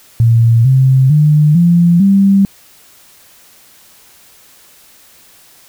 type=tone with pitch steps; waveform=sine; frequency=115.5 / 131.91 / 150.65 / 172.06 / 196.5 Hz; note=A#2 / C3 / D3 / F3 / G3; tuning=-16 / +14 / +44 / -26 / +4 cents; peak=-5 dBFS; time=0.2-2.45 s; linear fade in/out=0 ms; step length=450 ms; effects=white hiss -44 dBFS RMS until 5.68 s